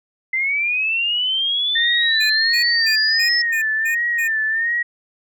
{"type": "linear sweep", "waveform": "sine", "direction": "up", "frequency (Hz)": [2047, 5274], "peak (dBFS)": -17, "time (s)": [0.33, 3.42], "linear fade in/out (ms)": 5}
{"type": "tone with vibrato", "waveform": "sine", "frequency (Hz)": 1824, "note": "A#6", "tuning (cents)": -38, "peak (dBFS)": -17, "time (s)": [1.75, 4.83], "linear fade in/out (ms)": 10, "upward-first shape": "sine", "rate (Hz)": 1.4, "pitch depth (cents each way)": 76}
{"type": "tone bursts", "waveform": "square", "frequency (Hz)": 2457, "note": "D#7", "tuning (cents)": -22, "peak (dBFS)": -24, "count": 7, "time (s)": [2.2, 4.28], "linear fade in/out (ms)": 10, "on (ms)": 100, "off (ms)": 230}
{"effects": []}